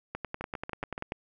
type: two click trains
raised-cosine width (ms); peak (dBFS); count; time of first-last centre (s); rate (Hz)
0.5; -21 / -19; 6 / 11; 0.41-1.121 / 0.15-1.121; 7.03 / 10.3
effects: none